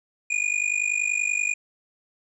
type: tone with amplitude modulation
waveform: square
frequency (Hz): 2446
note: D#7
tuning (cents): -30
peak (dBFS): -19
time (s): 0.3-1.54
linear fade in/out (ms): 10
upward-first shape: sine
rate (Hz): 50.4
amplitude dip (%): 90
effects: resampled to 22050 Hz